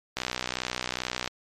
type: click train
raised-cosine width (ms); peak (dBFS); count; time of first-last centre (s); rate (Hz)
0.2; -11; 70; 0.17-1.276; 62.4
effects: MP3 64 kbps